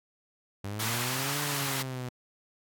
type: linear two-way sweep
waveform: sawtooth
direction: up then down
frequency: 97.5 to 146.83 to 123.5 Hz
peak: -30 dBFS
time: 0.64-2.09 s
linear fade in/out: 5 ms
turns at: 1.4 s
type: high-pass noise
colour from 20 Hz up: pink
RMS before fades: -33 dBFS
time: 0.79-1.83 s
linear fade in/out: 10 ms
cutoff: 880 Hz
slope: 24 dB/octave
effects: AAC 64 kbps